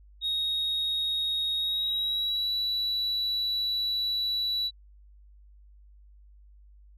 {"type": "tone with pitch glide", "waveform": "sine", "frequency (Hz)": [3755, 3937], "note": ["A#7", "B7"], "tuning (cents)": [12, -6], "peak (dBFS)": -24, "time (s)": [0.21, 4.71], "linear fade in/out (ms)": 50, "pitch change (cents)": 82, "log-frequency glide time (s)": [1.57, 2.51], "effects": ["tanh soft clip ceiling -24 dBFS", "added 50 Hz sine -51 dBFS peak until 6.97 s"]}